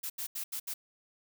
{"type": "noise bursts at uneven times", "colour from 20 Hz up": "blue", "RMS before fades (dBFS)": -37, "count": 5, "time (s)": [[0.03, 0.1], [0.18, 0.27], [0.35, 0.44], [0.52, 0.6], [0.67, 0.74]], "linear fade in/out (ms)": 10, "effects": []}